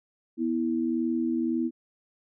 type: tone pair together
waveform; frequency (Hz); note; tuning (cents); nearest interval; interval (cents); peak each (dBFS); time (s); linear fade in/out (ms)
sine; 244.8 / 326.6; B3 / E4; -15 / -16; perfect fourth; 499; -27; 0.37-1.71; 50
effects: none